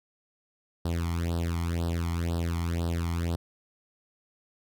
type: tone with flanger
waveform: sawtooth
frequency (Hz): 84.6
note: E2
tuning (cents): +45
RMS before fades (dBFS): -29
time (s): 0.85-3.36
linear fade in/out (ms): 5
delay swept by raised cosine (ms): 0.22 to 0.95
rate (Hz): 2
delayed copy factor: +0.95
effects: none